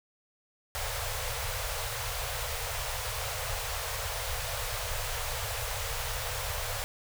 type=band-stop noise; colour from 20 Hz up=pink; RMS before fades=-34 dBFS; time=0.75-6.84 s; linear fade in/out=0 ms; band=130 to 450 Hz; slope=96 dB/octave; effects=none

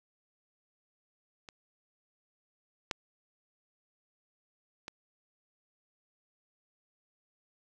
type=clicks; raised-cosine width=0.2 ms; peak=-29 / -14 / -23 dBFS; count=3; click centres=1.488 / 2.912 / 4.881 s; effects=none

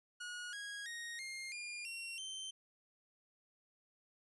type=tone with pitch steps; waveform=sawtooth; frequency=1450 / 1646.5 / 1869.6 / 2123 / 2411 / 2737 / 3108 Hz; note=F#6 / G#6 / A#6 / C7 / D7 / F7 / G7; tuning=-35 / -15 / +5 / +25 / +45 / -36 / -16 cents; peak=-40 dBFS; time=0.2-2.51 s; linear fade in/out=10 ms; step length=330 ms; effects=resampled to 24000 Hz

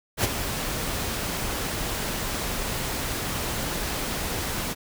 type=noise with ADSR envelope; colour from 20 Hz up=pink; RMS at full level=-21 dBFS; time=0.17-4.75 s; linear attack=69 ms; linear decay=23 ms; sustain=-8 dB; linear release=36 ms; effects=none

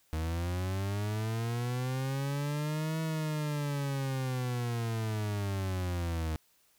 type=linear two-way sweep; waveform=40% pulse; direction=up then down; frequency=77.8 to 160.9 to 77.8 Hz; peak=-30 dBFS; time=0.13-6.36 s; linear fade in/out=0 ms; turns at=3.01 s; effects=white hiss -68 dBFS RMS until 6.78 s

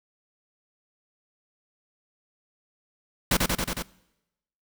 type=noise with echo; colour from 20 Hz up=pink; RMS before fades=-21 dBFS; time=3.31-3.37 s; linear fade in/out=5 ms; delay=91 ms; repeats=5; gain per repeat=-2 dB; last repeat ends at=3.825 s; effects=noise-tail reverb RT60 0.9 s tail -22 dB re dry

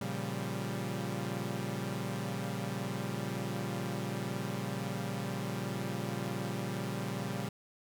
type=chord; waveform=sawtooth; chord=G half-diminished seventh; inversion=first; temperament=equal; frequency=116.54 / 138.59 / 174.61 / 196 Hz; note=Bb2 / Db3 / F3 / G3; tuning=0 / 0 / 0 / 0 cents; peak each=-36 / -36 / -38 / -35 dBFS; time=0.01-7.49 s; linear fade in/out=5 ms; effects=none

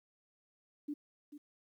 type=tone with echo; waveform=sine; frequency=293.7 Hz; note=D4; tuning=in tune; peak=-36 dBFS; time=0.88-0.94 s; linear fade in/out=10 ms; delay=440 ms; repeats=1; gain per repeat=-11 dB; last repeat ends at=1.38 s; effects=12-bit

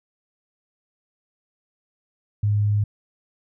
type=tone; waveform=sine; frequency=103.83 Hz; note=G#2; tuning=in tune; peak=-17 dBFS; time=2.43-2.84 s; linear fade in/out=5 ms; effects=none

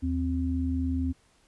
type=tone pair together; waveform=sine; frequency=79.11 / 261.6 Hz; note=D#2 / C4; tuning=+29 / 0 cents; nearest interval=octave + major sixth; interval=2071 cents; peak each=-28 dBFS; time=0.02-1.13 s; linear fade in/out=20 ms; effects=pink hiss -64 dBFS RMS until 1.47 s + resampled to 24000 Hz

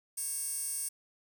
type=tone with high-pass filter; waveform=15% pulse; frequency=550 Hz; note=C#5; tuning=14 cents flat; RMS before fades=-36 dBFS; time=0.17-0.89 s; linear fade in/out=10 ms; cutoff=8800 Hz; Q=3.4; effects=none

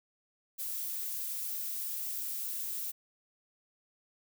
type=noise; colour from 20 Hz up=violet; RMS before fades=-37 dBFS; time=0.58-2.92 s; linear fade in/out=20 ms; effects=none

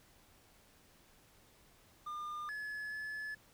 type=tone with pitch steps; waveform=triangle; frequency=1206 / 1708 / 1720 Hz; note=D6 / G#6 / A6; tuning=+46 / +48 / -40 cents; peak=-38 dBFS; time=2.06-3.35 s; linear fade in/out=10 ms; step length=430 ms; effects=pink hiss -65 dBFS RMS until 3.53 s

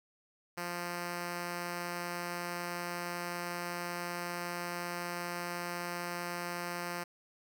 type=tone; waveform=5% pulse; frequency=174.7 Hz; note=F3; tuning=1 cent sharp; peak=-25 dBFS; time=0.57-7.04 s; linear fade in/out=10 ms; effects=none

